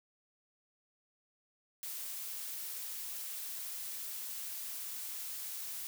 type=noise; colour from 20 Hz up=blue; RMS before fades=-42 dBFS; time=1.83-5.87 s; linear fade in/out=0 ms; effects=none